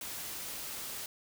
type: noise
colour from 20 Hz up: white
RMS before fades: -41 dBFS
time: 0.01-1.06 s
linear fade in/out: 2 ms
effects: none